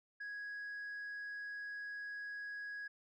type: tone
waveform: sine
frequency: 1661.2 Hz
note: G#6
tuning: in tune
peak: -40 dBFS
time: 0.2-2.88 s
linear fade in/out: 10 ms
effects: tanh soft clip ceiling -41 dBFS